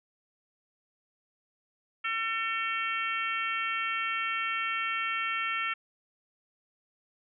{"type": "harmonic tone", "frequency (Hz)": 450, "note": "A4", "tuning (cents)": 39, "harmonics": [3, 4, 5, 6, 7], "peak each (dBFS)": [-33, -36, -34, -35, -41], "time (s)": [2.04, 5.74], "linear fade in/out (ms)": 10, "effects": []}